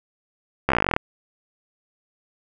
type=slowing click train; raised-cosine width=0.5 ms; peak=-3 dBFS; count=15; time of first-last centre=0.69-0.964 s; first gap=14 ms; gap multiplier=1.05; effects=none